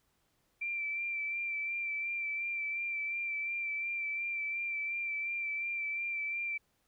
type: tone with vibrato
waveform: sine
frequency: 2349 Hz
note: D7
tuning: in tune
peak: -33 dBFS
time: 0.61-6.58 s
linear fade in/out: 10 ms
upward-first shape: sine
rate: 2.8 Hz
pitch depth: 27 cents each way
effects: pink hiss -75 dBFS RMS until 6.87 s